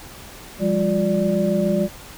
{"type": "tone cluster", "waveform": "sine", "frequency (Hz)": [174.8, 201.7, 355.4, 585], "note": ["F3", "G3", "F4", "D5"], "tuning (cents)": [2, 50, 30, -7], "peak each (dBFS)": [-24, -20, -25, -22], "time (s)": [0.59, 1.89], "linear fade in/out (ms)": 50, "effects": ["pink hiss -40 dBFS RMS until 2.17 s"]}